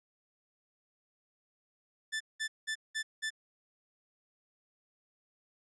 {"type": "tone bursts", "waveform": "sawtooth", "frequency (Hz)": 1760, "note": "A6", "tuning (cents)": 0, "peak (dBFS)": -29, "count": 5, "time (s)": [2.12, 3.305], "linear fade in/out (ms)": 20, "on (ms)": 85, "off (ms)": 190, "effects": ["resampled to 22050 Hz"]}